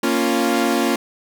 sawtooth chord, Bb minor, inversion none, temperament equal, 233.1 / 277.2 / 349.2 Hz, Bb3 / Db4 / F4, 0 / 0 / 0 cents, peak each -17 dBFS, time 0.03-0.96 s, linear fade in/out 5 ms, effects none

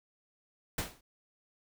pink noise with exponential decay, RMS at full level -30 dBFS, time 0.78-1.01 s, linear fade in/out 5 ms, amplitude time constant 50 ms, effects none

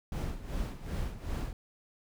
brown noise with tremolo, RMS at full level -33 dBFS, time 0.12-1.53 s, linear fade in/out 2 ms, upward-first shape sine, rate 2.6 Hz, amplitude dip 75%, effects none

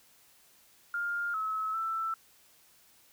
sine tone with pitch steps, 1406 / 1292 / 1328 Hz, F6 / E6 / E6, +11 / -35 / +12 cents, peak -30 dBFS, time 0.94-2.14 s, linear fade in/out 2 ms, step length 400 ms, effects white hiss -62 dBFS RMS until 3.12 s

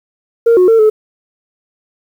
sine tone with pitch steps, 463.7 / 364.7 / 452.1 / 431.1 Hz, A#4 / F#4 / A4 / A4, -9 / -25 / +47 / -35 cents, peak -3 dBFS, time 0.46-0.9 s, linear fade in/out 10 ms, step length 110 ms, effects tanh soft clip ceiling -3 dBFS + 7-bit

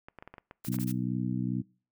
clicks, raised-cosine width 0.5 ms, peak -30 dBFS, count 10, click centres 0.085 / 0.187 / 0.225 / 0.276 / 0.34 / 0.382 / 0.511 / 0.649 / 0.743 / 0.787 s
blue noise bursts, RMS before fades -41 dBFS, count 4, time 0.64-0.922 s, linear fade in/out 10 ms, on 54 ms, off 22 ms
harmonic tone, 62.3 Hz, B1, 16 cents sharp, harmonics 2 / 3 / 4 / 5, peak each -33 / -32 / -34 / -39 dBFS, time 0.67-1.62 s, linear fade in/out 10 ms
effects noise-tail reverb RT60 0.4 s tail -25 dB re dry

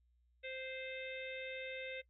harmonic tone, 522 Hz, C5, 4 cents flat, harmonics 1 / 3 / 4 / 5 / 6 / 7, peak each -46 / -54 / -48 / -50 / -61 / -53 dBFS, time 0.43-2.02 s, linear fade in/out 20 ms, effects noise-tail reverb RT60 0.1 s tail -18 dB re dry + added 60 Hz sine -70 dBFS peak until 2.09 s

